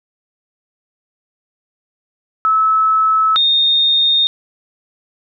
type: tone pair in turn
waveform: sine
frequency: 1300 / 3677 Hz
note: E6 / A#7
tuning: -24 / -24 cents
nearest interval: octave + tritone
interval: 1800 cents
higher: second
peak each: -10 dBFS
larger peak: neither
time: 2.45-3.36 / 3.36-4.27 s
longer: neither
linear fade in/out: 0 ms
effects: none